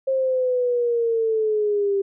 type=linear sweep; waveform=sine; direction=down; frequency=535 to 392 Hz; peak=-18 dBFS; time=0.07-2.02 s; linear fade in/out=10 ms; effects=none